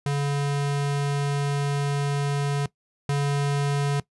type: tone pair in turn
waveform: square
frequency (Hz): 142.3 / 142.3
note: C#3 / C#3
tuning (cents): +46 / +46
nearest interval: unison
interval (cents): 0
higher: neither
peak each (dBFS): -23 / -22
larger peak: second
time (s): 0.06-2.66 / 3.09-4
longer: first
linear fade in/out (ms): 2
effects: noise-tail reverb RT60 0.1 s tail -19 dB re dry + resampled to 24000 Hz